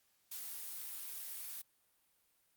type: noise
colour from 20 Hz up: blue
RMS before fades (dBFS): -45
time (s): 0.31-1.62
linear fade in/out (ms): 10
effects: white hiss -75 dBFS RMS until 2.56 s + Opus 48 kbps